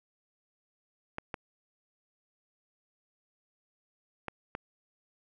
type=clicks; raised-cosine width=0.5 ms; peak=-20 dBFS; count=4; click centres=1.184 / 1.342 / 4.283 / 4.551 s; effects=none